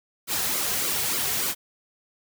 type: noise with flanger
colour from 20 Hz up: white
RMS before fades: -26 dBFS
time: 0.27-1.55 s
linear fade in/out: 50 ms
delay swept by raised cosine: 1.1 to 3.5 ms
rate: 3.4 Hz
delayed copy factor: -0.75
effects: none